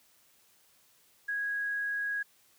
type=tone with quantisation; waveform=sine; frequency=1653 Hz; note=G#6; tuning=9 cents flat; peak=-30 dBFS; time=1.28-2.23 s; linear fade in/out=10 ms; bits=10; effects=white hiss -65 dBFS RMS until 2.58 s + high-pass 60 Hz 12 dB/octave